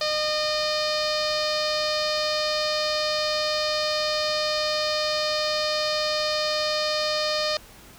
sawtooth tone with low-pass filter, 610 Hz, D#5, 34 cents flat, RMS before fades -25 dBFS, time 0.01-7.57 s, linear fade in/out 2 ms, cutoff 4700 Hz, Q 5.8, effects pink hiss -48 dBFS RMS until 7.98 s

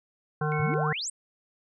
harmonic tone, 152 Hz, D#3, 40 cents flat, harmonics 1 / 3 / 5 / 7 / 9 / 10, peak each -27 / -32 / -34 / -35 / -37 / -37 dBFS, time 0.41-0.93 s, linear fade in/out 5 ms
sine tone, 2200 Hz, C#7, 14 cents flat, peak -35 dBFS, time 0.52-0.74 s, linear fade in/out 0 ms
sine exponential sweep, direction up, 94 to 8900 Hz, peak -30 dBFS, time 0.59-1.1 s, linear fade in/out 5 ms
effects none

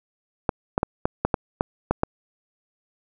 clicks, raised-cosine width 1 ms, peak -5 dBFS, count 9, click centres 0.492 / 0.779 / 0.831 / 1.055 / 1.25 / 1.342 / 1.609 / 1.91 / 2.034 s, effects none

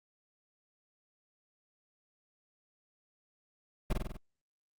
brown noise with echo, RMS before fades -28 dBFS, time 3.9-3.93 s, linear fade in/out 5 ms, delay 48 ms, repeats 5, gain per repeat -3 dB, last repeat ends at 4.17 s, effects Opus 48 kbps

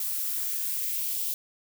violet noise with high-pass filter sweep, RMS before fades -30 dBFS, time 0-1.34 s, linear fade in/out 2 ms, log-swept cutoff 830 to 3200 Hz, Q 1.6, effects none

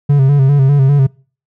triangle tone with vibrato, 138.59 Hz, C#3, in tune, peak -4 dBFS, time 0.09-1.07 s, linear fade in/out 10 ms, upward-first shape square, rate 5 Hz, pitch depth 59 cents each way, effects noise-tail reverb RT60 0.4 s tail -24 dB re dry

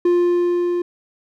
triangle tone with level ramp, 350.9 Hz, F4, 8 cents sharp, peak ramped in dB -10 to -16 dBFS, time 0.05-0.82 s, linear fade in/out 5 ms, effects none

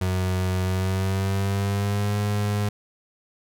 35% pulse tone with pitch glide, 92.5 to 103.23 Hz, F#2 to G#2, 0 to -10 cents, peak -20 dBFS, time 0.01-2.69 s, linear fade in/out 5 ms, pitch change +190 cents, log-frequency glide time 0.61-2.17 s, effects none

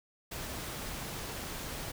pink noise, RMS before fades -40 dBFS, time 0.31-1.92 s, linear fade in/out 10 ms, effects none

